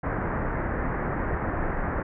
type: low-pass noise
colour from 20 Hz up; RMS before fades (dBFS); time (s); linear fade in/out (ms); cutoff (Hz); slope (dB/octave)
pink; -28; 0.03-2.03; 10; 1900; 48
effects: none